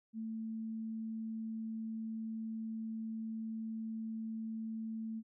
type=tone; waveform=sine; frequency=222.4 Hz; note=A3; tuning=19 cents sharp; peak=-38 dBFS; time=0.13-5.23 s; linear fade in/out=50 ms; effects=none